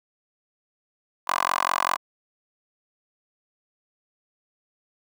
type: tone with high-pass filter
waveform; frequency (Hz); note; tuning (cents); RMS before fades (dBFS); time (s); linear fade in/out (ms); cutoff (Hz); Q
10% pulse; 45.08; F#1; -44; -24; 1.27-1.97; 20; 1000; 5
effects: none